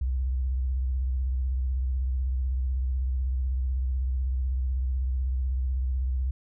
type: tone with vibrato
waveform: sine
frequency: 64.3 Hz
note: C2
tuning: 30 cents flat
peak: -24 dBFS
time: 0.01-6.31 s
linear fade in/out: 5 ms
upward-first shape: sine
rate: 16 Hz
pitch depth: 93 cents each way
effects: none